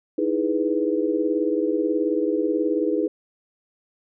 sine chord, E major seventh, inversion third, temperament equal, 311.1 / 329.6 / 415.3 / 493.9 Hz, D#4 / E4 / G#4 / B4, 0 / 0 / 0 / 0 cents, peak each -24 / -26 / -25 / -26 dBFS, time 0.18-3.08 s, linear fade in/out 5 ms, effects none

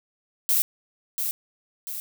violet noise with echo, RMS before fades -21 dBFS, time 0.49-0.62 s, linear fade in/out 0 ms, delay 690 ms, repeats 2, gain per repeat -6 dB, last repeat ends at 2 s, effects none

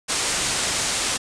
white low-pass noise, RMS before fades -24 dBFS, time 0.08-1.18 s, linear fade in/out 20 ms, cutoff 9200 Hz, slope 48 dB/octave, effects none

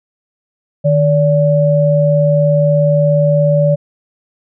sine tone pair together, 152.8 / 576.9 Hz, D#3 / D5, -31 / -31 cents, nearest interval octave + major seventh, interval 2300 cents, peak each -11 dBFS, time 0.84-3.76 s, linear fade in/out 20 ms, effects none

